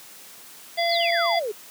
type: harmonic tone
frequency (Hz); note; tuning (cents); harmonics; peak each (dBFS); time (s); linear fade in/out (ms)
682; F5; -41; 1 / 3 / 5 / 7; -22 / -27 / -29 / -30; 0.77-1.4; 20
type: exponential sweep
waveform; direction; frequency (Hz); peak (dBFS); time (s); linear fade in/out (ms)
sine; down; 5100 to 392; -25; 0.89-1.52; 10
effects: white hiss -45 dBFS RMS until 1.7 s + high-pass 150 Hz 12 dB/octave